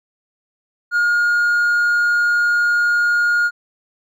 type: tone with hard clipping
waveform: sine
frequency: 1426 Hz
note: F6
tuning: 36 cents sharp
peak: -14 dBFS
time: 0.91-3.51 s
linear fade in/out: 50 ms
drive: 2 dB
effects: none